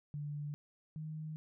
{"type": "tone pair in turn", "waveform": "sine", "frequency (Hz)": [146.83, 155.56], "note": ["D3", "D#3"], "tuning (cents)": [0, 0], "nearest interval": "minor second", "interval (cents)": 100, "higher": "second", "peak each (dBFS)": [-38, -40], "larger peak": "first", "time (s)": [[0.14, 0.54], [0.96, 1.36]], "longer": "neither", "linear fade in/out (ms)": 0, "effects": []}